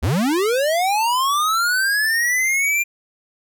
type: linear sweep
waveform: square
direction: up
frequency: 61.74 to 2400 Hz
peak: -17 dBFS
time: 0.02-2.84 s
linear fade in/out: 20 ms
effects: none